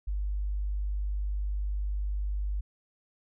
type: tone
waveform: sine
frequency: 50 Hz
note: G1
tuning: 35 cents sharp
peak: -28 dBFS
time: 0.07-2.61 s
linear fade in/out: 10 ms
effects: none